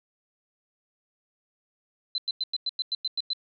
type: tone bursts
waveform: sine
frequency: 4051 Hz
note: B7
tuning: 43 cents sharp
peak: -25 dBFS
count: 10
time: 2.15-3.333 s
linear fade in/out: 2 ms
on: 31 ms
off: 97 ms
effects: none